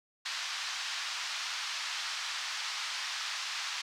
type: band-pass noise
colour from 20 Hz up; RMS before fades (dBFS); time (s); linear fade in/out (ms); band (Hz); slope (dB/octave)
white; -37; 0.25-3.82; 10; 960 to 5400; 24
effects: none